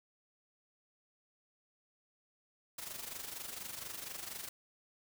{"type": "noise with amplitude modulation", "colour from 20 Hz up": "white", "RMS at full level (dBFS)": -42, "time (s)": [2.78, 4.49], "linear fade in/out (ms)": 5, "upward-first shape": "sine", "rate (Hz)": 24.2, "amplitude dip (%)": 65, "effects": []}